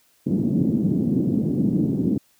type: band-pass noise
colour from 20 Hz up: pink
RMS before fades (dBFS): -21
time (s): 0.26-2.18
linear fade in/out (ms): 10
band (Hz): 160 to 290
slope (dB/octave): 24
effects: white hiss -61 dBFS RMS until 2.39 s